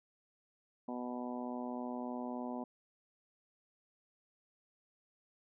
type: harmonic tone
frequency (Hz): 123.47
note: B2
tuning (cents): 0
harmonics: 2 / 3 / 4 / 5 / 6 / 7 / 8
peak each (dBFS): -40 / -49 / -50 / -47 / -48 / -50 / -50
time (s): 0.88-2.64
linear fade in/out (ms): 5
effects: none